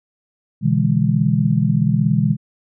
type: chord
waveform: sine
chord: E dominant seventh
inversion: second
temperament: just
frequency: 123.61 / 148.33 / 164.81 / 206 Hz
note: B2 / D3 / E3 / G#3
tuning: +2 / +18 / 0 / -14 cents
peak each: -19 dBFS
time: 0.61-2.37 s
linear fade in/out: 50 ms
effects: none